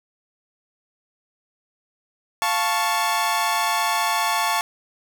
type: chord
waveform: sawtooth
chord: F augmented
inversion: none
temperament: equal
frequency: 698.5 / 880 / 1108.7 Hz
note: F5 / A5 / C#6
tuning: 0 / 0 / 0 cents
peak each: -23 / -19 / -20 dBFS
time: 2.42-4.61 s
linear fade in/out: 0 ms
effects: none